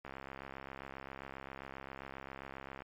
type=click train; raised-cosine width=0.5 ms; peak=-30 dBFS; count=188; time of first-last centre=0.05-2.82 s; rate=67.5 Hz; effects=MP3 48 kbps